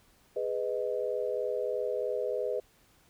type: chord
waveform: sine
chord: G# minor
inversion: none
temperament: just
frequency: 415.3 / 498.4 / 623 Hz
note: G#4 / B4 / D#5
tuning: 0 / +16 / +2 cents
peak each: -34 / -32 / -35 dBFS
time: 0.36-2.6 s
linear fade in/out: 5 ms
effects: pink hiss -64 dBFS RMS until 3.09 s